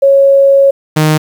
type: tone pair in turn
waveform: sine / sawtooth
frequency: 551 / 154.62 Hz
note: C#5 / D#3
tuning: -11 / -11 cents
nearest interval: octave + minor seventh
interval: 2200 cents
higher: first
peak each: -3 dBFS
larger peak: neither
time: 0.02-0.71 / 0.96-1.18 s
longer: first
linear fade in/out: 10 ms
effects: 7-bit

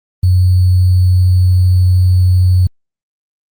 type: tone with sample-and-hold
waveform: sine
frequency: 91.3 Hz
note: F#2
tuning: 23 cents flat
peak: -6 dBFS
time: 0.23-2.67 s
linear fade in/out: 5 ms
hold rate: 4410 Hz
effects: Opus 32 kbps

